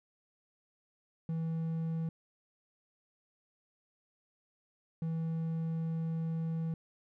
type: tone bursts at uneven times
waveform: triangle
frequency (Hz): 162.9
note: E3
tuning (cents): -20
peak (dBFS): -30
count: 2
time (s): 1.29-2.09 / 5.02-6.74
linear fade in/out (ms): 2
effects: none